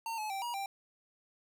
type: tone with pitch steps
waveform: square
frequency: 911 / 857 / 780 / 955 / 788 Hz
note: A#5 / A5 / G5 / A#5 / G5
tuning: -40 / -46 / -9 / +42 / +9 cents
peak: -36 dBFS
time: 0.06-0.66 s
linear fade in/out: 2 ms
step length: 120 ms
effects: none